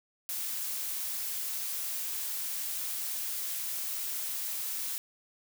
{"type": "noise", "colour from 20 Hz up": "blue", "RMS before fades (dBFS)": -35, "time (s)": [0.29, 4.98], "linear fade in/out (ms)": 0, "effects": []}